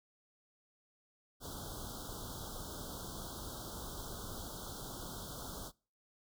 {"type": "band-stop noise", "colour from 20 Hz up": "pink", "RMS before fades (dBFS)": -45, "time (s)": [1.4, 5.72], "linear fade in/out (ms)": 50, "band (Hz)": [1500, 3200], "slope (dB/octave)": 96, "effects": ["noise-tail reverb RT60 0.4 s tail -25 dB re dry"]}